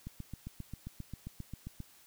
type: click train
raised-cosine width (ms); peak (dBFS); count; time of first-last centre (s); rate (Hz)
5; -29; 14; 0.07-1.803; 7.5
effects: white hiss -61 dBFS RMS until 2.06 s